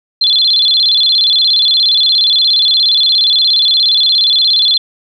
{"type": "tone with vibrato", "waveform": "sine", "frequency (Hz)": 3790, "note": "A#7", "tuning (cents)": 28, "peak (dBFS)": -7, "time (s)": [0.21, 4.78], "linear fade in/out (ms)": 5, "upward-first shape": "square", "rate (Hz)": 17, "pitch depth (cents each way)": 160, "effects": []}